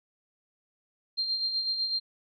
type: tone with tremolo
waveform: sine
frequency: 4182 Hz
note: C8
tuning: 2 cents flat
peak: -25 dBFS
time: 1.17-2 s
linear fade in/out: 20 ms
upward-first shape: sine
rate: 8 Hz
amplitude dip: 50%
effects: none